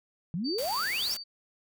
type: exponential sweep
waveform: sine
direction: up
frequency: 155.56 to 5800 Hz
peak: -29 dBFS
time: 0.34-1.14 s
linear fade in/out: 0 ms
type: tone with tremolo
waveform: sine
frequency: 4600 Hz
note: D8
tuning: 37 cents flat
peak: -32 dBFS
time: 0.44-1.24 s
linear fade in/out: 20 ms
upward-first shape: sine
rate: 3.6 Hz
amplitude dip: 50%
type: noise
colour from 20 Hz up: white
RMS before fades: -39 dBFS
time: 0.58-1.17 s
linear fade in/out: 5 ms
effects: none